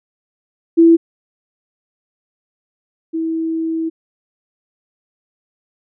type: tone pair in turn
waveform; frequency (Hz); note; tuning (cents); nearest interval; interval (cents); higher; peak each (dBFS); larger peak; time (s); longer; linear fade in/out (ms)
sine; 332.1 / 324.7; E4 / E4; +13 / -26; unison; 39; first; -5 / -17; first; 0.77-0.97 / 3.13-3.9; second; 20
effects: none

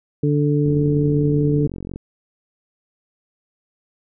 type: harmonic tone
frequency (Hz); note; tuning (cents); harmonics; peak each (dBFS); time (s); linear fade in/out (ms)
146.5; D3; -4; 1 / 2 / 3; -17 / -20 / -22; 0.23-1.67; 5
type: click train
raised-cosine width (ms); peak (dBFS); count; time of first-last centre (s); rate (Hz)
3; -18; 60; 0.66-1.96; 45.4
effects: none

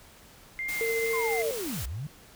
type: tone with vibrato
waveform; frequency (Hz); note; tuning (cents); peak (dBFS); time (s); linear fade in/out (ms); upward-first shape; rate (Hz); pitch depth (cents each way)
sine; 2093; C7; 0; -30; 0.59-1.42; 0; sine; 2; 17
type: noise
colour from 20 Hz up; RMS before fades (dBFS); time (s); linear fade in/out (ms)
white; -38; 0.68-1.86; 10
type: tone with tremolo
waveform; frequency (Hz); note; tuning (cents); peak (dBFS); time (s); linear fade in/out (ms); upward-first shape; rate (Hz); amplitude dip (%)
sine; 454.4; A#4; -44; -26; 0.81-1.51; 0; sine; 14; 25
type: linear two-way sweep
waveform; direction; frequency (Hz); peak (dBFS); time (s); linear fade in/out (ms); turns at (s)
sine; down then up; 1079 to 52 to 159.2; -32; 1.13-2.07; 5; 1.85
effects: pink hiss -53 dBFS RMS until 2.35 s

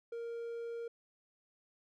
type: tone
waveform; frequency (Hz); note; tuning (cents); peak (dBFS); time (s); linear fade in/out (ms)
triangle; 466.2; A#4; 0; -37; 0.12-0.88; 5
effects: none

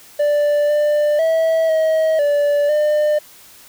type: tone with pitch steps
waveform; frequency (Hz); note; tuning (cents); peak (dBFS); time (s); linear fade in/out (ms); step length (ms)
triangle; 587 / 594 / 649 / 636 / 580 / 601; D5 / D5 / E5 / D#5 / D5 / D5; -1 / +20 / -27 / +38 / -22 / +40; -11; 0.19-3.19; 10; 500
effects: white hiss -44 dBFS RMS until 3.68 s

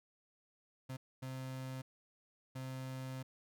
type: tone bursts at uneven times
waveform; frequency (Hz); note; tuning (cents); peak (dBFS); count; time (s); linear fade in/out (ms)
35% pulse; 130.81; C3; 0; -40; 3; 0.89-0.97 / 1.22-1.82 / 2.55-3.23; 10
effects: none

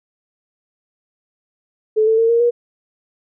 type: tone with pitch steps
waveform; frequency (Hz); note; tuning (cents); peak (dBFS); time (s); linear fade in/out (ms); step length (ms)
sine; 433.5 / 444.1 / 455.1 / 466.2 / 477.7; A4 / A4 / A#4 / A#4 / A#4; -26 / +16 / -42 / 0 / +42; -11; 1.96-2.51; 20; 110
effects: none

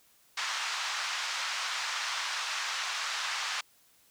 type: band-pass noise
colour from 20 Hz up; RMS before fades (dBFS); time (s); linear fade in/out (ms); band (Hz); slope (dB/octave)
pink; -34; 0.37-3.61; 5; 990 to 6400; 24
effects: white hiss -64 dBFS RMS until 4.1 s

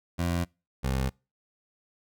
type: tone pair in turn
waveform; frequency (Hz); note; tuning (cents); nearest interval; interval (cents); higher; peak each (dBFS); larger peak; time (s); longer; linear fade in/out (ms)
20% pulse; 86.4 / 65.81; F2 / C2; -18 / +11; perfect fourth; 471; first; -21; neither; 0.18-0.45 / 0.83-1.1; neither; 20
effects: noise-tail reverb RT60 0.3 s tail -26 dB re dry

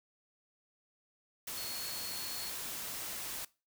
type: tone in noise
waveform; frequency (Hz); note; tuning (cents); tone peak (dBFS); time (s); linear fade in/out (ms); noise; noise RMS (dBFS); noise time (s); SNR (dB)
sine; 4342; C#8; -37; -43; 1.57-2.5; 5; white; -41; 1.47-3.45; -5
effects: noise-tail reverb RT60 0.3 s tail -21 dB re dry

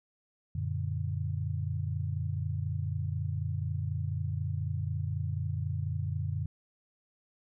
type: chord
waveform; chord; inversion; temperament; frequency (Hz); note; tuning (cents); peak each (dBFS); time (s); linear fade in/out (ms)
sine; Gb augmented; none; equal; 92.5 / 116.54 / 146.83; Gb2 / Bb2 / D3; 0 / 0 / 0; -33 / -36 / -35; 0.55-6.46; 5
effects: none

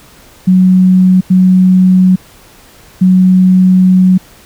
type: tone bursts at uneven times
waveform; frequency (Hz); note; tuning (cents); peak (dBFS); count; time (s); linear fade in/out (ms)
sine; 185; F#3; 0; -3; 3; 0.47-1.21 / 1.3-2.16 / 3.01-4.18; 10
effects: pink hiss -40 dBFS RMS until 4.45 s

